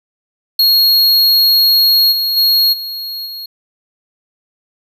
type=tone with level steps; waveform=square; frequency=4295 Hz; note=C8; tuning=44 cents sharp; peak=-8 / -14 / -9 / -22 / -25 dBFS; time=0.59-3.46 s; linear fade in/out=5 ms; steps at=2.11 / 2.36 / 2.72 / 3.25 s; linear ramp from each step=20 ms; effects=none